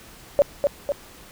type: tone with echo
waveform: sine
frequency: 570 Hz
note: C#5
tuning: 48 cents sharp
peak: -11 dBFS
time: 0.39-0.42 s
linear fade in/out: 0 ms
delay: 250 ms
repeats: 2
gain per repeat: -4 dB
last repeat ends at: 0.92 s
effects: pink hiss -46 dBFS RMS until 1.31 s